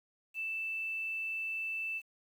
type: tone with quantisation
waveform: sine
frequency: 2648 Hz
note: E7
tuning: 7 cents sharp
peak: -34 dBFS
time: 0.34-2.02 s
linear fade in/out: 50 ms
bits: 10
effects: none